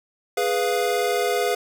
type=chord; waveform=square; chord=F diminished; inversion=first; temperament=equal; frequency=415.3 / 493.9 / 698.5 Hz; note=Ab4 / Cb5 / F5; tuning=0 / 0 / 0 cents; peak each=-25 / -25 / -26 dBFS; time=0.37-1.55 s; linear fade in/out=5 ms; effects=none